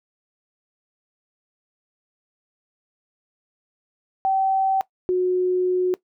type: tone pair in turn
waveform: sine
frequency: 770 / 365 Hz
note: G5 / F#4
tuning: -31 / -24 cents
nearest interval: octave + minor second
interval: 1293 cents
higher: first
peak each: -17 dBFS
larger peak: neither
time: 4.25-4.81 / 5.09-5.94 s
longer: second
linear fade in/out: 0 ms
effects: noise-tail reverb RT60 0.1 s tail -19 dB re dry